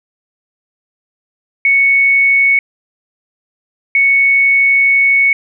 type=tone pair in turn; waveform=sine; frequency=2217 / 2217 Hz; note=C#7 / C#7; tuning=0 / 0 cents; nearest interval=unison; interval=0 cents; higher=neither; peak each=-7 dBFS; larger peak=neither; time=1.65-2.59 / 3.95-5.33 s; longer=second; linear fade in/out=2 ms; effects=none